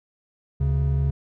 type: tone pair together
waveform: triangle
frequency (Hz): 72.7 / 137.24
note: D2 / C#3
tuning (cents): -17 / -17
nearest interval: major seventh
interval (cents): 1100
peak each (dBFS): -20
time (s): 0.6-1.11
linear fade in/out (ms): 10
effects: none